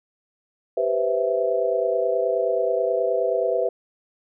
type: chord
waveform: sine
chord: C major seventh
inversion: second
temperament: equal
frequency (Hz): 392 / 493.9 / 523.3 / 659.3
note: G4 / B4 / C5 / E5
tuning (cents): 0 / 0 / 0 / 0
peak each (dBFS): -27 / -23 / -27 / -24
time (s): 0.77-3.69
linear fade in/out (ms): 5
effects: none

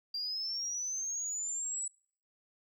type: linear sweep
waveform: sine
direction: up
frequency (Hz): 4719 to 7902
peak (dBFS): -33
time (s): 0.14-1.88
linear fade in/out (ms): 5
effects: noise-tail reverb RT60 0.5 s tail -25 dB re dry + tanh soft clip ceiling -29 dBFS

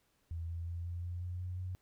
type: tone with pitch steps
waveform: sine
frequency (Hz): 83.2 / 84.36 / 85.54 / 86.73 / 87.94 / 89.17 / 90.42 / 91.68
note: E2 / E2 / F2 / F2 / F2 / F2 / F#2 / F#2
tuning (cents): +17 / +41 / -35 / -11 / +13 / +37 / -39 / -15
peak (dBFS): -37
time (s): 0.31-1.75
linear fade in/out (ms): 0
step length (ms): 180
effects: pink hiss -75 dBFS RMS until 1.81 s

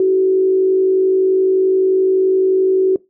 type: tone with frequency modulation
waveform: sine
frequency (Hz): 377.4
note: F#4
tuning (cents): +34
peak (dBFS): -10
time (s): 0-2.96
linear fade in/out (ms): 2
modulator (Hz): 51.6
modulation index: 0.32
effects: noise-tail reverb RT60 0.2 s tail -20 dB re dry

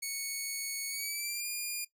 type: tone with pitch glide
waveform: 10% pulse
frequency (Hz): 2217 to 2418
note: C#7 to D7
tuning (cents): 0 to +50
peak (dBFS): -26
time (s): 0.02-1.85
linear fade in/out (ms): 10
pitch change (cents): +150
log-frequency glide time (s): 0.89-1.47
effects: noise-tail reverb RT60 0.1 s tail -17 dB re dry

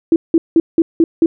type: tone bursts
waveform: sine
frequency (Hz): 329.6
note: E4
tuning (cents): 0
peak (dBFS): -6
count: 6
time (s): 0.12-1.26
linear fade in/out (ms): 2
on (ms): 40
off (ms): 180
effects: none

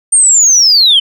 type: linear sweep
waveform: sine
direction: down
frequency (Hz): 8870 to 3000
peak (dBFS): -3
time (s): 0.12-1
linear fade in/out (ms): 10
effects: tanh soft clip ceiling 0 dBFS

